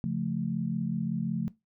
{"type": "chord", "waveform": "sine", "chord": "Db augmented", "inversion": "none", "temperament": "equal", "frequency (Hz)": [138.59, 174.61, 220], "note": ["Db3", "F3", "A3"], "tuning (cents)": [0, 0, 0], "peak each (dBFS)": [-34, -31, -32], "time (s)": [0.04, 1.48], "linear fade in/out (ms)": 0, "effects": ["noise-tail reverb RT60 0.2 s tail -19 dB re dry"]}